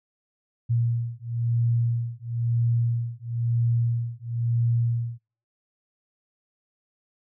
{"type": "beating tone pair", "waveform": "sine", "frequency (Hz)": [117.1, 118.1], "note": ["A#2", "A#2"], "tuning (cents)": [8, 23], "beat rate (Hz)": 1, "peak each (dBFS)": -25, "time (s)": [0.69, 5.19], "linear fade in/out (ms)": 20, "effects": ["noise-tail reverb RT60 0.4 s tail -26 dB re dry"]}